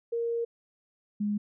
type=tone pair in turn; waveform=sine; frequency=466.2 / 207.2 Hz; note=A#4 / G#3; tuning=0 / -4 cents; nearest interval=octave + major second; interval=1404 cents; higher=first; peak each=-27 / -26 dBFS; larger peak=second; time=0.12-0.45 / 1.2-1.38 s; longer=first; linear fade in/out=10 ms; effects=none